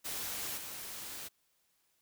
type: noise with level steps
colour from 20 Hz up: white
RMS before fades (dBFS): -39 / -44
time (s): 0.04-1.29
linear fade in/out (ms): 20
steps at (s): 0.57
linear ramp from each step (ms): 10
effects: white hiss -75 dBFS RMS until 2.01 s